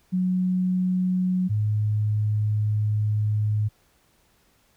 sine tone pair in turn, 183.6 / 106.02 Hz, F#3 / G#2, -13 / +36 cents, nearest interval minor seventh, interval 951 cents, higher first, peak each -20 dBFS, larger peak neither, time 0.12-1.49 / 1.49-3.69 s, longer second, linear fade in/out 20 ms, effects pink hiss -63 dBFS RMS until 4.76 s

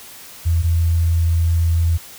sine tone pair in turn, 83.5 / 83.5 Hz, E2 / E2, +23 / +23 cents, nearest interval unison, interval 0 cents, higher neither, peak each -13 dBFS, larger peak neither, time 0.45-0.63 / 0.63-1.98 s, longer second, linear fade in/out 20 ms, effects white hiss -39 dBFS RMS until 2.18 s

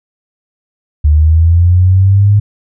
sine linear sweep, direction up, 73.42 to 104.3 Hz, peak -4 dBFS, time 1.04-2.4 s, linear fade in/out 10 ms, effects none

